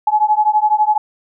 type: beating tone pair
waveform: sine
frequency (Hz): 845 / 857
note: G#5 / A5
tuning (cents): +30 / -46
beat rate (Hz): 12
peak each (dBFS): -14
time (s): 0.07-0.98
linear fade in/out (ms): 5
effects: none